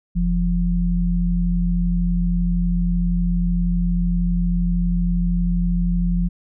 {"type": "tone pair together", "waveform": "sine", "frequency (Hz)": [43.65, 174.61], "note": ["F1", "F3"], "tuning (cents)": [0, 0], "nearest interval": "2 octaves", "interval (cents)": 2400, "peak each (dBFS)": -19, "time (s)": [0.15, 6.29], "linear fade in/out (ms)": 20, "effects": []}